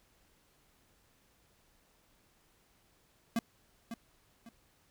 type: tone with echo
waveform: square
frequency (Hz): 230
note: A#3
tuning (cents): -23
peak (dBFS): -29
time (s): 3.36-3.39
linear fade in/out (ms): 2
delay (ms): 550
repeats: 2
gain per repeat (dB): -10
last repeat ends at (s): 4.49
effects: pink hiss -69 dBFS RMS until 4.9 s